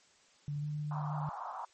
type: tone with pitch glide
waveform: sine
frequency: 145.7 to 149.36 Hz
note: D3 to D3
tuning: -13 to +30 cents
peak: -34 dBFS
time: 0.48-1.29 s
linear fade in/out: 0 ms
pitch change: +43 cents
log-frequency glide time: 0.59-0.66 s
type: band-pass noise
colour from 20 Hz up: pink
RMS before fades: -42 dBFS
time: 0.91-1.65 s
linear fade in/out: 2 ms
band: 730 to 1200 Hz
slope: 48 dB/octave
effects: white hiss -65 dBFS RMS until 1.73 s + MP3 32 kbps